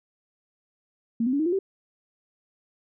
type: tone with pitch steps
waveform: sine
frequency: 230 / 255.2 / 283.2 / 314.2 / 348.6 / 386.8 Hz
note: A#3 / C4 / C#4 / D#4 / F4 / G4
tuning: -23 / -43 / +37 / +17 / -3 / -23 cents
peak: -21 dBFS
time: 1.2-1.59 s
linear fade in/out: 5 ms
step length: 65 ms
effects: none